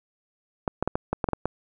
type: clicks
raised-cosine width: 1 ms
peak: -10 dBFS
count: 9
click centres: 0.678 / 0.826 / 0.876 / 0.955 / 1.13 / 1.242 / 1.288 / 1.333 / 1.456 s
effects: none